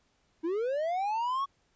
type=linear sweep; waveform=triangle; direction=up; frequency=311.1 to 1130 Hz; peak=-26 dBFS; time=0.43-1.46 s; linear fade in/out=20 ms; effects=pink hiss -71 dBFS RMS until 1.75 s + resampled to 16000 Hz